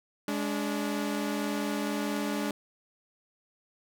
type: tone pair together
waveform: sawtooth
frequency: 207.7 / 289.4 Hz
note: G#3 / D4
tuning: 0 / -25 cents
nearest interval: tritone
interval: 575 cents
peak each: -28 dBFS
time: 0.28-2.51 s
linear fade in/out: 2 ms
effects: none